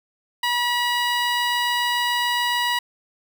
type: tone with notch filter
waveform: 15% pulse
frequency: 967 Hz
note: B5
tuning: 37 cents flat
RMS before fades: -22 dBFS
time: 0.43-2.79 s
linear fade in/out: 5 ms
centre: 10000 Hz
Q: 1.8
effects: none